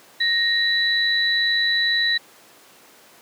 sine tone pair together, 1864.7 / 3951 Hz, A#6 / B7, 0 / 0 cents, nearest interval octave + minor second, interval 1300 cents, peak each -20 dBFS, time 0.2-2.18 s, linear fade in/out 10 ms, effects pink hiss -49 dBFS RMS until 3.21 s + high-pass 300 Hz 12 dB/octave

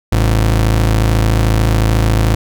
40% pulse ring-modulated tone, 82.41 Hz, E2, in tune, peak -6 dBFS, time 0.12-2.35 s, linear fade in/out 5 ms, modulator 26.9 Hz, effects none

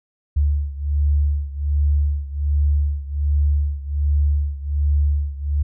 sine beating tone pair, 72.2 / 73.5 Hz, D2 / D2, -29 / +2 cents, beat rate 1.3 Hz, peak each -18 / -21 dBFS, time 0.36-5.63 s, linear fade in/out 10 ms, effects none

